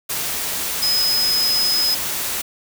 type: tone in noise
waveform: sine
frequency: 5070 Hz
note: D#8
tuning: 32 cents sharp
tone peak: -16 dBFS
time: 0.82-1.95 s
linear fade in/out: 10 ms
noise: white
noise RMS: -24 dBFS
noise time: 0.09-2.42 s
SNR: +5 dB
effects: none